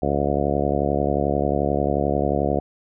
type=harmonic tone; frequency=71.3 Hz; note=C#2; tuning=49 cents sharp; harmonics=1 / 2 / 3 / 4 / 5 / 6 / 7 / 8 / 9 / 10; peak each=-28 / -28 / -28 / -28 / -28 / -28 / -28 / -28 / -28 / -28 dBFS; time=0.02-2.6 s; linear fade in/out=5 ms; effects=none